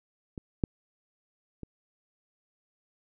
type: clicks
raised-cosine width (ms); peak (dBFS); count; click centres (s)
3; -25 / -12 / -26; 3; 0.378 / 0.638 / 1.633
effects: none